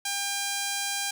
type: tone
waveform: 5% pulse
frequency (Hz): 800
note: G5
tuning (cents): +35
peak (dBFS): -16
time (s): 0.05-1.11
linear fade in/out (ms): 5
effects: none